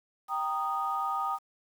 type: chord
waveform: sine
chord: Eb major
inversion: first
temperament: equal with one note detuned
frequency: 784 / 932.3 / 1238.8 Hz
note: G5 / Bb5 / Eb6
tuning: 0 / 0 / -8 cents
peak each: -33 / -35 / -30 dBFS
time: 0.28-1.39 s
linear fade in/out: 50 ms
effects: tanh soft clip ceiling -19 dBFS + 9-bit